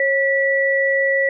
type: tone pair together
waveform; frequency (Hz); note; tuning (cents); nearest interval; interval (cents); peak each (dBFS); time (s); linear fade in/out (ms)
sine; 545 / 1951; C#5 / B6; -29 / -22; octave + minor seventh; 2207; -18 / -17; 0-1.29; 2
effects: none